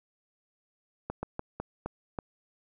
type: slowing click train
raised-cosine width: 1 ms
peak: -19 dBFS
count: 6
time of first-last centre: 1.1-2.188 s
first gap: 130 ms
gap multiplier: 1.26
effects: none